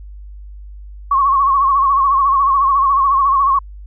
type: tone with vibrato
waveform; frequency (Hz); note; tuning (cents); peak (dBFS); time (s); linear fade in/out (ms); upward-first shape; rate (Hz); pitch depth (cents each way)
sine; 1098; C#6; -17; -10; 1.11-3.59; 5; sine; 14; 69
effects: added 50 Hz sine -31 dBFS peak until 3.86 s